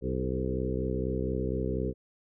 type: harmonic tone with a mistuned harmonic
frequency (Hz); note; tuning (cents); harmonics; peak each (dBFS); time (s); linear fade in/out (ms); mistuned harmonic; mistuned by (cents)
64.2; C2; -32; 1 / 2 / 3 / 4 / 5 / 6 / 7 / 8; -34 / -35 / -36 / -38 / -38 / -36 / -36 / -40; 0.01-1.94; 50; 7; -26
effects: none